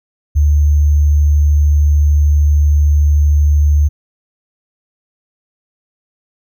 sine tone with sample-and-hold, 73.9 Hz, D2, 11 cents sharp, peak -7 dBFS, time 0.35-3.89 s, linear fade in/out 20 ms, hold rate 6300 Hz, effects none

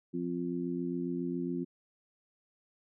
harmonic tone, 87.31 Hz, F2, in tune, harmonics 2 / 3 / 4, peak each -37 / -35 / -37 dBFS, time 0.13-1.65 s, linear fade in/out 20 ms, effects none

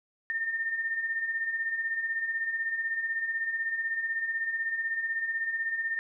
sine beating tone pair, 1800 / 1816 Hz, A6 / A#6, +39 / -46 cents, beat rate 16 Hz, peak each -37 / -29 dBFS, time 0.3-5.99 s, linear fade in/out 0 ms, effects none

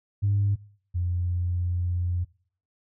sine tone pair in turn, 101 / 88.33 Hz, G#2 / F2, -48 / +20 cents, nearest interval major second, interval 232 cents, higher first, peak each -19 / -23 dBFS, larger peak first, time 0.22-0.56 / 0.94-2.25 s, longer second, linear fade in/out 20 ms, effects noise-tail reverb RT60 0.5 s tail -21 dB re dry + tanh soft clip ceiling -16 dBFS

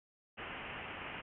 white low-pass noise, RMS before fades -45 dBFS, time 0.37-1.22 s, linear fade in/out 20 ms, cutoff 3000 Hz, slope 96 dB/octave, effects none

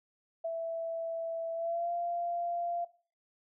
sine tone with pitch glide, 661 to 691.5 Hz, E5 to F5, +5 to -17 cents, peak -31 dBFS, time 0.44-2.85 s, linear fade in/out 10 ms, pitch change +78 cents, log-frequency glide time 1.54-1.91 s, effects noise-tail reverb RT60 0.4 s tail -18 dB re dry

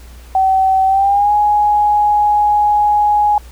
sine tone with pitch glide, 764 to 833.1 Hz, G5 to G#5, -45 to +5 cents, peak -9 dBFS, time 0.35-3.38 s, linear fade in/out 2 ms, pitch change +150 cents, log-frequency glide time 0.86-1.33 s, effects added 60 Hz sine -34 dBFS peak until 3.51 s + pink hiss -44 dBFS RMS until 3.51 s

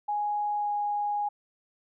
sine tone with pitch glide, 830.6 to 825.8 Hz, G#5 to G#5, 0 to -10 cents, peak -26 dBFS, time 0.08-1.29 s, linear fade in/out 10 ms, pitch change -10 cents, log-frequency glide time 0.57-0.7 s, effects none

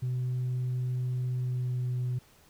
sine tone with pitch glide, 126 to 124.84 Hz, B2 to B2, +35 to +19 cents, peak -26 dBFS, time 0.02-2.19 s, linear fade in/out 10 ms, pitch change -16 cents, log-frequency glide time 1.35-1.88 s, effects tanh soft clip ceiling -26 dBFS + pink hiss -60 dBFS RMS until 2.49 s

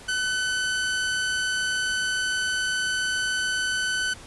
sawtooth tone, 1509 Hz, F#6, 34 cents sharp, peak -20 dBFS, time 0.08-4.14 s, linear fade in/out 10 ms, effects pink hiss -45 dBFS RMS until 4.26 s + resampled to 24000 Hz

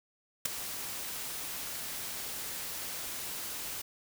white noise with ADSR envelope, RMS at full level -26 dBFS, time 0.45-3.82 s, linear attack 8 ms, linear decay 5 ms, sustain -13 dB, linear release 8 ms, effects none

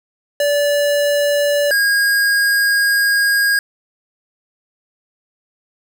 square tone pair in turn, 579 / 1631.1 Hz, D5 / G#6, -25 / -32 cents, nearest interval octave + tritone, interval 1793 cents, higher second, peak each -14 / -13 dBFS, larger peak second, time 0.4-1.71 / 1.71-3.59 s, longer second, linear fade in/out 2 ms, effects none

